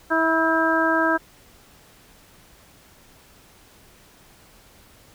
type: harmonic tone with a mistuned harmonic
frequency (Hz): 325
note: E4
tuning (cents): -24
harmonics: 1 / 2 / 3 / 4 / 5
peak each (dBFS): -23 / -24 / -25 / -25 / -22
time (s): 0.1-1.18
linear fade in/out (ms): 20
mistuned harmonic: 5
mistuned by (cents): -29
effects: pink hiss -52 dBFS RMS until 5.14 s